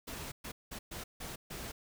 pink noise bursts at uneven times, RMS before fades -43 dBFS, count 6, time 0.07-0.32 / 0.44-0.52 / 0.71-0.79 / 0.91-1.04 / 1.2-1.36 / 1.5-1.72 s, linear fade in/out 10 ms, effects none

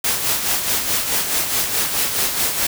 white noise with tremolo, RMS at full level -18 dBFS, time 0.04-2.67 s, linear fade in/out 5 ms, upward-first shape sine, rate 4.7 Hz, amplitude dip 50%, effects none

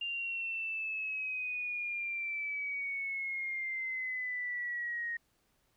sine exponential sweep, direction down, 2800 to 1864.7 Hz, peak -34 dBFS, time 0.01-5.17 s, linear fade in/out 5 ms, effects pink hiss -74 dBFS RMS until 5.76 s

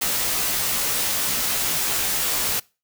white noise with comb filter, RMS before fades -23 dBFS, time 0.01-2.6 s, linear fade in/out 10 ms, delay 15 ms, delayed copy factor -0.8, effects noise-tail reverb RT60 0.3 s tail -24 dB re dry

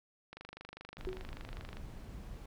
click train, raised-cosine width 0.3 ms, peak -31 dBFS, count 37, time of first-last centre 0.33-1.77 s, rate 25 Hz
brown noise, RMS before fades -46 dBFS, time 0.98-2.46 s, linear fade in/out 5 ms
sine tone with exponential decay, 373.2 Hz, F#4, 15 cents sharp, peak -34 dBFS, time 1.07-1.34 s, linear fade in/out 1 ms, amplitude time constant 57 ms
effects none

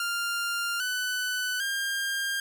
sawtooth tone with pitch steps, 1396.9 / 1497.2 / 1604.6 Hz, F6 / F#6 / G6, 0 / +20 / +40 cents, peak -24 dBFS, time 0-2.4 s, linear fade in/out 2 ms, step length 800 ms, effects 11-bit

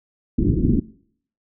white low-pass noise, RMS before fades -18 dBFS, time 0.38-0.8 s, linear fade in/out 5 ms, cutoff 330 Hz, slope 48 dB/octave, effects noise-tail reverb RT60 0.6 s tail -20 dB re dry

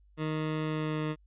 20% pulse tone with pitch glide, 155.56 to 154.04 Hz, D#3 to D#3, 0 to -17 cents, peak -25 dBFS, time 0.17-1.16 s, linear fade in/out 50 ms, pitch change -17 cents, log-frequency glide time 0.65-1.04 s, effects added 50 Hz sine -58 dBFS peak until 1.26 s + resampled to 8000 Hz

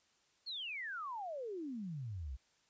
sine exponential sweep, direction down, 4435 to 59 Hz, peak -40 dBFS, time 0.46-2.37 s, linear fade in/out 20 ms, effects white hiss -73 dBFS RMS until 2.69 s + resampled to 16000 Hz

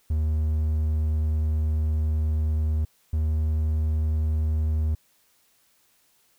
triangle tone pair in turn, 77.4 / 77.71 Hz, D#2 / D#2, -9 / -2 cents, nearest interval unison, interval 7 cents, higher second, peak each -19 dBFS, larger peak neither, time 0.1-2.85 / 3.13-4.95 s, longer first, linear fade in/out 5 ms, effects white hiss -64 dBFS RMS until 6.38 s

